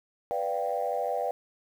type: chord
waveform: sine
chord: G dominant seventh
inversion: first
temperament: equal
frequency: 493.9 / 587.3 / 698.5 / 784 Hz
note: B4 / D5 / F5 / G5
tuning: 0 / 0 / 0 / 0 cents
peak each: -32 dBFS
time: 0.31-1.31 s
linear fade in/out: 0 ms
effects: tanh soft clip ceiling -18 dBFS + 9-bit